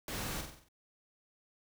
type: noise with echo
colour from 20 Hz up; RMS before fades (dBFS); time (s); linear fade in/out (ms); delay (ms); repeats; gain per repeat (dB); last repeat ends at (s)
pink; -40; 0.08-0.41; 2; 46; 6; -5; 0.686
effects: none